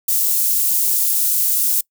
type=high-pass noise; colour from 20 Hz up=white; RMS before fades=-17 dBFS; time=0.08-1.81 s; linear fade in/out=5 ms; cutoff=9100 Hz; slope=12 dB/octave; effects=noise-tail reverb RT60 0.1 s tail -25 dB re dry